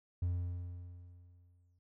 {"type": "tone with exponential decay", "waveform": "triangle", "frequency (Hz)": 88.4, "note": "F2", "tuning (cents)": 22, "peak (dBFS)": -28, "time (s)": [0.22, 1.79], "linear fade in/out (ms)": 5, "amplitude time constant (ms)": 340, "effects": ["noise-tail reverb RT60 0.1 s tail -24 dB re dry", "tanh soft clip ceiling -24 dBFS"]}